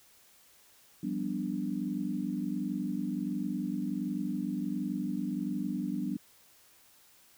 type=chord; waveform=sine; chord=G dominant seventh; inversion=third; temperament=equal; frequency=174.61 / 196 / 246.9 / 293.7 Hz; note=F3 / G3 / B3 / D4; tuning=0 / 0 / 0 / 0 cents; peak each=-40 / -35 / -36 / -36 dBFS; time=1.03-6.17 s; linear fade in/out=5 ms; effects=white hiss -61 dBFS RMS until 7.37 s